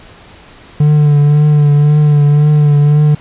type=tone with vibrato; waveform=triangle; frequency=147.8 Hz; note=D3; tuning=11 cents sharp; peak=-3 dBFS; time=0.8-3.15 s; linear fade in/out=5 ms; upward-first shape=triangle; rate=1.9 Hz; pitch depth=36 cents each way; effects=pink hiss -38 dBFS RMS until 3.2 s + resampled to 8000 Hz